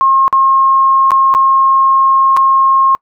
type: tone with dropouts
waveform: sine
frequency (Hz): 1074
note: C6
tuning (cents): +45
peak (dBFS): -6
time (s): 0.01-2.95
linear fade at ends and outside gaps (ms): 0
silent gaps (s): 0.28-0.327 / 1.107-1.117 / 1.34-1.349 / 2.366-2.371
effects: noise-tail reverb RT60 0.1 s tail -26 dB re dry